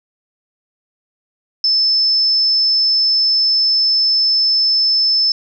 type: tone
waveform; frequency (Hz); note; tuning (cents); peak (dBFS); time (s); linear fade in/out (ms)
sine; 5260; E8; -5; -11; 1.64-5.32; 2
effects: none